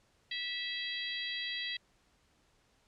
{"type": "harmonic tone with a mistuned harmonic", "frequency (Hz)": 654, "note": "E5", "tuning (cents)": -14, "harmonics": [3, 4, 5, 6, 7], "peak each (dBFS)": [-40, -45, -40, -41, -47], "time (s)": [0.31, 1.77], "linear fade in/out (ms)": 5, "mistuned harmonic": 7, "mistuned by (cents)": 45, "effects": ["pink hiss -70 dBFS RMS until 2.87 s", "low-pass 8000 Hz 12 dB/octave"]}